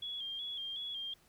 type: tone with vibrato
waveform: sine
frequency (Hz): 3283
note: G#7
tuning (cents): -21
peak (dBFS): -38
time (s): 0.02-1.14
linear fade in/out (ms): 5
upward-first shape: square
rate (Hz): 2.7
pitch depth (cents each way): 45
effects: pink hiss -67 dBFS RMS until 1.28 s